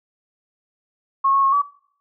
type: tone with pitch steps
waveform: sine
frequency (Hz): 1089 / 1098 / 1086 / 1145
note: C#6 / C#6 / C#6 / D6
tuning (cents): -31 / -17 / -36 / -44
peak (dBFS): -14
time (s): 1.24-1.62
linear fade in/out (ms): 10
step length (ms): 95
effects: noise-tail reverb RT60 0.6 s tail -23 dB re dry